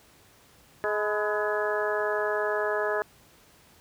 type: harmonic tone with a mistuned harmonic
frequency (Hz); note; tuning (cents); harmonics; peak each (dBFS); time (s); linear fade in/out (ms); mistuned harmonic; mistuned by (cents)
210.6; G#3; +24; 2 / 3 / 4 / 5 / 6 / 7 / 8; -29 / -30 / -37 / -35 / -35 / -38 / -32; 0.84-3.02; 0; 5; -68
effects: pink hiss -57 dBFS RMS until 3.8 s + high-pass 60 Hz 12 dB/octave